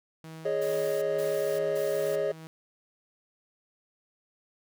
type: tone with tremolo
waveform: sawtooth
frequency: 160.4 Hz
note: E3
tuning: 47 cents flat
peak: -37 dBFS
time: 0.24-2.47 s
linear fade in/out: 0 ms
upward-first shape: sine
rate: 2.3 Hz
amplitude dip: 40%
type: chord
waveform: triangle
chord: Ab suspended fourth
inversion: none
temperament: equal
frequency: 415.3 / 554.4 / 622.3 Hz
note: Ab4 / Db5 / Eb5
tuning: 0 / 0 / 0 cents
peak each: -28 / -28 / -29 dBFS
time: 0.45-2.32 s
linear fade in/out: 5 ms
type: noise bursts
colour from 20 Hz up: white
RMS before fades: -45 dBFS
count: 3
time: 0.61-2.16 s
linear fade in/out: 10 ms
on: 410 ms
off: 160 ms
effects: none